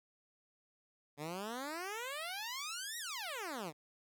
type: exponential two-way sweep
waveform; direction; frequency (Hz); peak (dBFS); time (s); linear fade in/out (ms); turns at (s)
10% pulse; up then down; 140.9 to 1938 to 140.9; -32; 1.17-3.73; 50; 2.98
effects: none